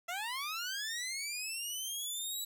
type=linear sweep; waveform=15% pulse; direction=up; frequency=665 to 3951 Hz; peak=-30 dBFS; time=0.08-2.45 s; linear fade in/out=10 ms; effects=none